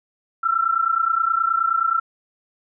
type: tone pair together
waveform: sine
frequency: 1330.5 / 1360 Hz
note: E6 / F6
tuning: +16 / -46 cents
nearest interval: unison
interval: 38 cents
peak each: -20 dBFS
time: 0.43-2 s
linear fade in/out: 10 ms
effects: none